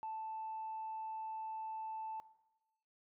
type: tone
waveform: sine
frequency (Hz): 880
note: A5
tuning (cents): 0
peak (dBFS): -39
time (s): 0.03-2.2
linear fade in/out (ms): 0
effects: noise-tail reverb RT60 1.0 s tail -18 dB re dry + tanh soft clip ceiling -36 dBFS